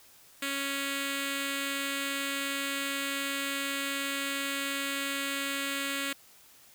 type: tone with notch filter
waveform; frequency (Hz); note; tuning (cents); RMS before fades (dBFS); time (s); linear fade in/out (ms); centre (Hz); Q
5% pulse; 277.3; C#4; +1; -33; 0.42-6.13; 5; 800; 0.95
effects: white hiss -57 dBFS RMS until 6.74 s